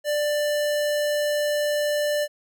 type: tone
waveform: square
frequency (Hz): 591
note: D5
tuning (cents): +11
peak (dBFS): -22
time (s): 0.04-2.28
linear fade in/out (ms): 50
effects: none